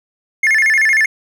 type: tone with vibrato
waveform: triangle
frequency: 1942 Hz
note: B6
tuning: 30 cents flat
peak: -8 dBFS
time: 0.43-1.06 s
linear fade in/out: 5 ms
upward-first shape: square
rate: 13 Hz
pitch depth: 170 cents each way
effects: none